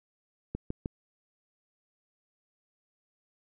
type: click train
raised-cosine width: 3 ms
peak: -20 dBFS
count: 3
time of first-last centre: 0.55-0.859 s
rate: 6.48 Hz
effects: none